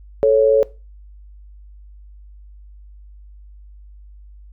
sine tone pair together, 437.6 / 554.2 Hz, A4 / C#5, -9 / -1 cents, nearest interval major third, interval 408 cents, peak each -13 dBFS, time 0.23-0.63 s, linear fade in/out 0 ms, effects noise-tail reverb RT60 0.3 s tail -20 dB re dry + added 50 Hz sine -39 dBFS peak until 4.52 s

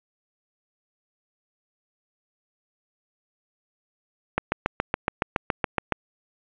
click train, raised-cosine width 0.5 ms, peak -6 dBFS, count 12, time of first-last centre 4.38-5.923 s, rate 7.13 Hz, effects resampled to 8000 Hz + 8-bit

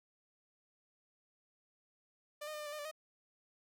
sawtooth tone with pitch steps, 594 / 614 / 603 / 599 / 586 / 607 / 584 / 622 Hz, D5 / D#5 / D5 / D5 / D5 / D#5 / D5 / D#5, +20 / -23 / +46 / +34 / -4 / -43 / -10 / -1 cents, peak -38 dBFS, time 2.41-2.914 s, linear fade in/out 10 ms, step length 63 ms, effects none

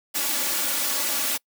white noise with comb filter, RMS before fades -25 dBFS, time 0.14-1.38 s, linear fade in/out 20 ms, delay 3.5 ms, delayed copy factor +0.8, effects noise-tail reverb RT60 0.1 s tail -26 dB re dry + high-pass 200 Hz 12 dB/octave

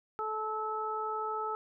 harmonic tone, 434 Hz, A4, 24 cents flat, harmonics 1 / 2 / 3, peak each -38 / -37 / -35 dBFS, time 0.19-1.55 s, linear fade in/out 0 ms, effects none

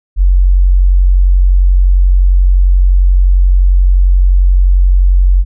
sine tone, 45.72 Hz, F#1, 20 cents flat, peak -4 dBFS, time 0.16-5.45 s, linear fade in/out 50 ms, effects none

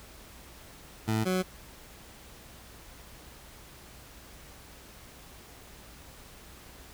20% pulse tone pair in turn, 110 / 185 Hz, A2 / F#3, 0 / 0 cents, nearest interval major sixth, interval 900 cents, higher second, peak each -21 dBFS, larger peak neither, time 1.07-1.25 / 1.25-1.43 s, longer neither, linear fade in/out 20 ms, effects added 60 Hz sine -56 dBFS peak until 6.93 s + pink hiss -51 dBFS RMS until 6.93 s

